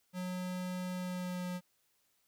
square tone with pitch glide, 182.2 to 180 Hz, F#3 to F#3, -26 to -47 cents, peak -37 dBFS, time 0.13-1.61 s, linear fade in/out 50 ms, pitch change -21 cents, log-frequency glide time 0.91-1.48 s, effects white hiss -75 dBFS RMS until 2.27 s

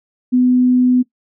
sine tone, 250.6 Hz, B3, 25 cents sharp, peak -9 dBFS, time 0.32-1.03 s, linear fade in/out 20 ms, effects noise-tail reverb RT60 0.1 s tail -18 dB re dry

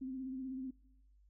sine tone with vibrato, 261.6 Hz, C4, in tune, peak -39 dBFS, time 0.01-0.71 s, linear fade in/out 10 ms, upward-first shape sine, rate 16 Hz, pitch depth 40 cents each way, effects noise-tail reverb RT60 0.8 s tail -21 dB re dry + added 50 Hz sine -63 dBFS peak until 1.29 s

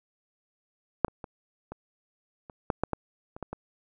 clicks, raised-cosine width 1 ms, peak -6 / -28 / -24 / -24 / -29 / -11 / -11 / -14 / -27 / -20 / -21 dBFS, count 11, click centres 1.047 / 1.082 / 1.242 / 1.72 / 2.498 / 2.702 / 2.836 / 2.933 / 3.365 / 3.427 / 3.53 s, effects none

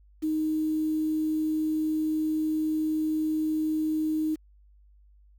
sine tone with quantisation, 311.1 Hz, D#4, in tune, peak -24 dBFS, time 0.22-4.36 s, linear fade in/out 20 ms, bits 8, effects added 50 Hz sine -54 dBFS peak until 5.38 s

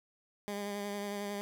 15% pulse tone with vibrato, 203.3 Hz, G#3, 37 cents flat, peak -30 dBFS, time 0.48-1.41 s, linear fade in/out 0 ms, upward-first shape sine, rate 11 Hz, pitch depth 21 cents each way, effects none

